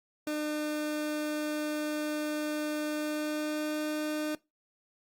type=tone with pitch glide; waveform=30% pulse; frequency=302 to 304.6 Hz; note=D4 to D#4; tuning=+48 to -37 cents; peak=-28 dBFS; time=0.27-4.35 s; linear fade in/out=2 ms; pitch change=+15 cents; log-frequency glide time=2.9-3.8 s; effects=noise-tail reverb RT60 0.2 s tail -20 dB re dry + Opus 48 kbps